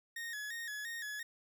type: tone with vibrato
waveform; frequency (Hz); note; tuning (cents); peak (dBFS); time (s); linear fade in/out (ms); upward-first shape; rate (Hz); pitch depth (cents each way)
40% pulse; 1773; A6; +13; -39; 0.16-1.23; 5; square; 2.9; 77
effects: none